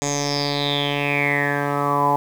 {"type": "tone with low-pass filter sweep", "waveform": "10% pulse", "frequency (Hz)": 143.4, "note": "D3", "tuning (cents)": -41, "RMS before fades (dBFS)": -21, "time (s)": [0.02, 2.16], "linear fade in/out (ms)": 0, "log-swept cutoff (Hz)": [7100, 910], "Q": 9.2, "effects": ["7-bit"]}